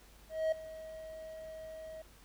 triangle tone with ADSR envelope, 636 Hz, D#5, 38 cents sharp, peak -25 dBFS, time 0.29-2.02 s, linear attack 230 ms, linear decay 6 ms, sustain -17 dB, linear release 5 ms, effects added 50 Hz sine -59 dBFS peak until 2.24 s + pink hiss -61 dBFS RMS until 2.24 s

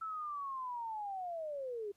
sine linear sweep, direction down, 1327 to 392 Hz, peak -38 dBFS, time 0.01-1.92 s, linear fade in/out 10 ms, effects pink hiss -75 dBFS RMS until 1.96 s + resampled to 32000 Hz

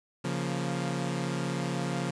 sawtooth chord, Bb minor, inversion first, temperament equal, 138.59 / 174.61 / 233.1 Hz, Db3 / F3 / Bb3, 0 / 0 / 0 cents, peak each -29 / -29 / -33 dBFS, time 0.24-2.11 s, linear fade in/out 10 ms, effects resampled to 22050 Hz + 9-bit

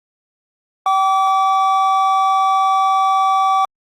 triangle tone pair together, 770 / 1153.7 Hz, G5 / D6, -31 / -31 cents, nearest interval perfect fifth, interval 700 cents, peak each -13 dBFS, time 0.86-3.65 s, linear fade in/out 2 ms, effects Opus 24 kbps

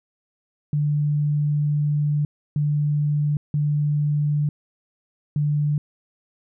sine tone bursts at uneven times, 147.7 Hz, D3, 10 cents sharp, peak -18 dBFS, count 4, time 0.73-2.25 / 2.56-3.37 / 3.54-4.49 / 5.36-5.78 s, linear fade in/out 2 ms, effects none

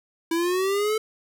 square linear sweep, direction up, 326.3 to 440 Hz, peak -22 dBFS, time 0.31-0.98 s, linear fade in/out 5 ms, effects none

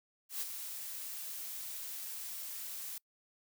blue noise with ADSR envelope, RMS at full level -36 dBFS, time 0.29-2.98 s, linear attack 120 ms, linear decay 34 ms, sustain -7 dB, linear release 3 ms, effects noise-tail reverb RT60 0.1 s tail -25 dB re dry

